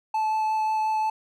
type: tone with vibrato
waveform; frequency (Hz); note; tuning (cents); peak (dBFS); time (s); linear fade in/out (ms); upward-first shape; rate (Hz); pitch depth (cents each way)
triangle; 870; A5; -20; -20; 0.14-1.1; 5; sine; 5.6; 8
effects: none